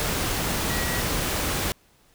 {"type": "tone in noise", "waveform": "sine", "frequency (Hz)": 1919, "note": "A#6", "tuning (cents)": 50, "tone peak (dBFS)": -32, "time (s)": [0.7, 1], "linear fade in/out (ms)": 0, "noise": "pink", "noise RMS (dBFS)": -26, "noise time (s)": [0, 1.72], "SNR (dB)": -9, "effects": ["pink hiss -60 dBFS RMS until 2.14 s"]}